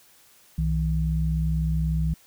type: tone pair together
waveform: sine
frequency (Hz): 63.3 / 159.5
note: B1 / D#3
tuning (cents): +43 / +43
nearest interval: octave + major third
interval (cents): 1600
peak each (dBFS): -24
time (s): 0.58-2.14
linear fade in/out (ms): 5
effects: white hiss -56 dBFS RMS until 2.26 s